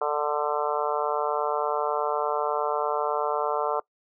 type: harmonic tone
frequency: 148.3 Hz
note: D3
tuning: 17 cents sharp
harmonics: 3 / 4 / 5 / 6 / 7 / 8 / 9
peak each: -29 / -30 / -31 / -32 / -32 / -33 / -34 dBFS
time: 0.01-3.8 s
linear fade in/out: 5 ms
effects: noise-tail reverb RT60 0.1 s tail -22 dB re dry